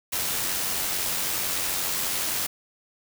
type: noise with amplitude modulation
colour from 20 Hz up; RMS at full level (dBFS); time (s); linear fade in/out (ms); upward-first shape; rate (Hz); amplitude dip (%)
white; -26; 0.12-2.47; 10; sine; 91.5; 30
effects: none